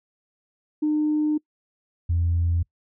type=tone pair in turn; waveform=sine; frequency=303.3 / 85.11 Hz; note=D#4 / F2; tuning=-44 / -44 cents; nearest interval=octave + minor seventh; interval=2200 cents; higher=first; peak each=-18 dBFS; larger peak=neither; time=0.82-1.38 / 2.09-2.63 s; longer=first; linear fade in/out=10 ms; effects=noise-tail reverb RT60 0.1 s tail -25 dB re dry + tanh soft clip ceiling -15 dBFS